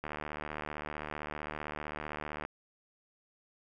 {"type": "click train", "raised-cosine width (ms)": 0.5, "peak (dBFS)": -23, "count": 183, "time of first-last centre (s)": [0.04, 2.451], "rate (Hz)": 75.5, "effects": []}